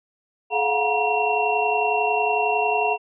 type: tone cluster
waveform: sine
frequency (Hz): 428.5 / 705 / 736 / 952 / 2727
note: A4 / F5 / F#5 / A#5 / F7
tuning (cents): -46 / +16 / -9 / +36 / -42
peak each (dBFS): -25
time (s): 0.5-2.98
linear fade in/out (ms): 50
effects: none